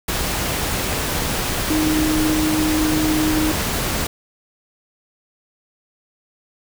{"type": "tone in noise", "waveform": "sine", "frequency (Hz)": 310, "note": "D#4", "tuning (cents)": -6, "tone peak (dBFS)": -17, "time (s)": [1.7, 3.52], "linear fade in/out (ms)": 5, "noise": "pink", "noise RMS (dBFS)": -22, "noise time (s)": [0.08, 4.07], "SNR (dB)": 2, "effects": []}